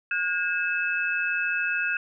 sine tone cluster, 1442 / 1615 / 2601 Hz, F#6 / G#6 / E7, -45 / -49 / -24 cents, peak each -28 dBFS, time 0.11-1.97 s, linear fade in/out 2 ms, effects none

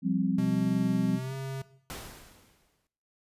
sine chord, F suspended second, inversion none, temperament equal, 174.61 / 196 / 261.6 Hz, F3 / G3 / C4, 0 / 0 / 0 cents, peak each -29 dBFS, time 0.02-1.2 s, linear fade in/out 50 ms
square tone with pitch glide, 125.4 to 134.4 Hz, B2 to C3, +27 to +47 cents, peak -34 dBFS, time 0.38-1.62 s, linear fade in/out 5 ms, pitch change +120 cents, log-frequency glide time 1.15-1.33 s
pink noise with exponential decay, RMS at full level -38 dBFS, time 1.9-2.87 s, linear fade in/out 0 ms, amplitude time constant 210 ms
effects noise-tail reverb RT60 0.7 s tail -17 dB re dry + resampled to 32000 Hz

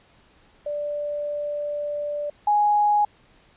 sine tone pair in turn, 587.3 / 831.5 Hz, D5 / G#5, 0 / +2 cents, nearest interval tritone, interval 602 cents, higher second, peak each -25 / -16 dBFS, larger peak second, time 0.66-2.3 / 2.47-3.05 s, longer first, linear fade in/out 5 ms, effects pink hiss -57 dBFS RMS until 3.56 s + resampled to 8000 Hz

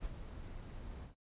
brown noise with ADSR envelope, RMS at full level -40 dBFS, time 0-1.15 s, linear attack 52 ms, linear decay 27 ms, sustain -7 dB, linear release 120 ms, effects noise-tail reverb RT60 0.1 s tail -25 dB re dry + resampled to 8000 Hz

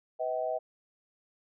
sine tone cluster, 499.9 / 638 / 763 Hz, B4 / D#5 / G5, +21 / +43 / -47 cents, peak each -36 / -31 / -36 dBFS, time 0.19-0.59 s, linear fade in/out 20 ms, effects none

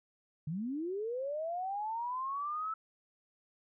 sine linear sweep, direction up, 142.4 to 1318.5 Hz, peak -34 dBFS, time 0.47-2.74 s, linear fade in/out 5 ms, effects none

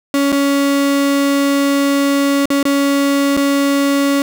35% pulse tone with dropouts, 280 Hz, C#4, 18 cents sharp, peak -10 dBFS, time 0.14-4.22 s, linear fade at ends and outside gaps 1 ms, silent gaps 0.32-0.326 / 2.456-2.503 / 2.629-2.653 / 3.367-3.373 s, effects none

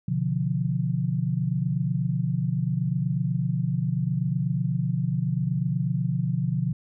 sine chord, B diminished, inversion none, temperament equal with one note detuned, 126.07 / 146.83 / 174.61 Hz, B2 / D3 / F3, +36 / 0 / 0 cents, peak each -27 dBFS, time 0.08-6.73 s, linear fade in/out 5 ms, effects none

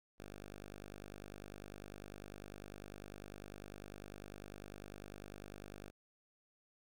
5% pulse tone, 50 Hz, G1, 35 cents sharp, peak -38 dBFS, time 0.18-5.91 s, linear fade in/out 20 ms, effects none

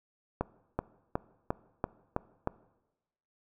accelerating click train, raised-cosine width 1 ms, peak -15 dBFS, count 7, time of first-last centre 0.41-2.474 s, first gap 380 ms, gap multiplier 0.96, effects noise-tail reverb RT60 1.0 s tail -20 dB re dry

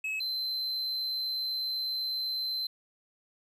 triangle tone pair in turn, 2573 / 4084 Hz, E7 / C8, -43 / -43 cents, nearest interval minor sixth, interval 800 cents, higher second, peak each -29 / -29 dBFS, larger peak neither, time 0.04-0.2 / 0.2-2.67 s, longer second, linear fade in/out 5 ms, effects none

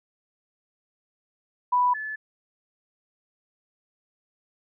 sine tone pair in turn, 987.8 / 1731.1 Hz, B5 / A6, 0 / -29 cents, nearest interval minor seventh, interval 971 cents, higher second, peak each -18 / -30 dBFS, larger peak first, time 1.72-1.94 / 1.94-2.16 s, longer neither, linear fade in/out 10 ms, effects none

